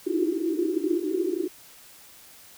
white band-pass noise, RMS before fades -26 dBFS, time 0.06-1.48 s, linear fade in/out 10 ms, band 310 to 380 Hz, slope 96 dB/octave, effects white hiss -50 dBFS RMS until 2.57 s

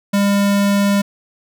square tone, 200.9 Hz, G3, 43 cents sharp, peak -13 dBFS, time 0.13-1.02 s, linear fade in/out 10 ms, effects none

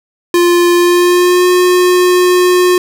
square tone with pitch glide, 349.2 to 360.7 Hz, F4 to F#4, 0 to -44 cents, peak -7 dBFS, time 0.34-2.78 s, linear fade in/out 2 ms, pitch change +56 cents, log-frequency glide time 0.75-1.49 s, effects none

